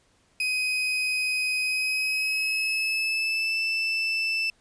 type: tone with pitch glide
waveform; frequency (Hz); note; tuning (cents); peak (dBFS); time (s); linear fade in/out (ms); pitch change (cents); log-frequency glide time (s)
35% pulse; 2511 to 2650; D#7 to E7; +15 to +9; -22; 0.4-4.5; 2; +94; 1.61-3.6
effects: pink hiss -64 dBFS RMS until 4.6 s + resampled to 22050 Hz